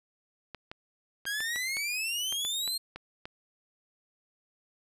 clicks, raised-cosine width 0.3 ms, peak -24 dBFS, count 11, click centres 0.547 / 0.715 / 1.254 / 1.405 / 1.56 / 1.769 / 2.325 / 2.45 / 2.677 / 2.96 / 3.255 s
sawtooth exponential sweep, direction up, 1599 to 4248 Hz, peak -27 dBFS, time 1.26-2.78 s, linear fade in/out 10 ms
effects resampled to 32000 Hz

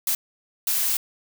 blue noise bursts at uneven times, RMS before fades -23 dBFS, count 2, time 0.07-0.15 / 0.67-0.97 s, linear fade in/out 2 ms, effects none

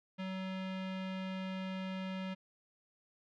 square tone with low-pass filter, 188.6 Hz, F#3, 33 cents sharp, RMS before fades -40 dBFS, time 0.18-2.35 s, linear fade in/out 20 ms, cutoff 3000 Hz, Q 1.9, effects none

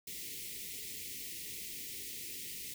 white band-stop noise, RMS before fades -44 dBFS, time 0.07-2.74 s, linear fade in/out 5 ms, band 480 to 1900 Hz, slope 96 dB/octave, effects none

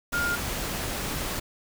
sine tone in noise, 1412 Hz, F6, 19 cents sharp, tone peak -25 dBFS, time 0.13-0.36 s, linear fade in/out 10 ms, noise pink, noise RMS -31 dBFS, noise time 0.12-1.4 s, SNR +3 dB, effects none

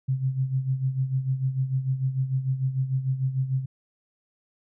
sine tone with tremolo, 132 Hz, C3, 16 cents sharp, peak -20 dBFS, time 0.08-3.66 s, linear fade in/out 10 ms, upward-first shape sine, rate 6.7 Hz, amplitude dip 70%, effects none

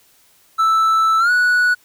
triangle tone with pitch glide, 1318.5 to 1471.4 Hz, E6 to F#6, 0 to -10 cents, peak -10 dBFS, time 0.58-1.75 s, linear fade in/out 20 ms, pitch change +190 cents, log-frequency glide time 1.19-1.31 s, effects white hiss -54 dBFS RMS until 1.84 s

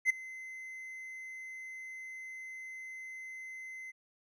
triangle tone with ADSR envelope, 2056 Hz, C7, 31 cents flat, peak -20 dBFS, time 0.05-3.92 s, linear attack 48 ms, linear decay 10 ms, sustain -21 dB, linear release 22 ms, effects none

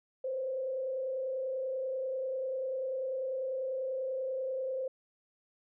sine tone with frequency modulation, 523.3 Hz, C5, in tune, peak -32 dBFS, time 0.24-4.88 s, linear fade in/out 5 ms, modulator 30.2 Hz, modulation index 0.51, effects none

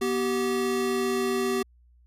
square tone pair together, 243.2 / 386.1 Hz, B3 / G4, -26 / -26 cents, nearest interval minor sixth, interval 800 cents, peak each -30 / -26 dBFS, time 0.01-1.63 s, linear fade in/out 10 ms, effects added 60 Hz sine -55 dBFS peak until 2.06 s + resampled to 32000 Hz

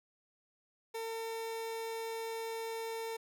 30% pulse tone, 452.5 Hz, A4, 48 cents sharp, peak -35 dBFS, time 0.94-3.17 s, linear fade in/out 10 ms, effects none

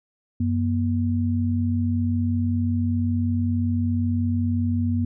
sine tone pair together, 94.2 / 239.5 Hz, F#2 / A#3, +32 / +47 cents, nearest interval octave + major third, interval 1615 cents, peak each -22 / -23 dBFS, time 0.4-5.05 s, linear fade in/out 5 ms, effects none

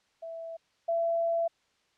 sine tone pair in turn, 660 / 670.8 Hz, E5 / E5, +2 / +30 cents, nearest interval unison, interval 28 cents, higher second, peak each -37 / -25 dBFS, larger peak second, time 0.22-0.57 / 0.88-1.48 s, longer second, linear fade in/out 10 ms, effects white hiss -70 dBFS RMS until 1.97 s + low-pass 5000 Hz 12 dB/octave

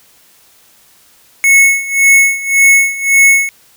square tone with tremolo, 2197 Hz, C#7, 16 cents flat, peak -4 dBFS, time 1.44-3.49 s, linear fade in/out 0 ms, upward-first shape sine, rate 1.8 Hz, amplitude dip 85%, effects white hiss -47 dBFS RMS until 3.76 s

